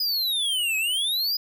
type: exponential two-way sweep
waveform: square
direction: down then up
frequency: 5020 to 2528 to 5020 Hz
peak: -23 dBFS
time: 0-1.37 s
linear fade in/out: 5 ms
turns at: 0.77 s
effects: none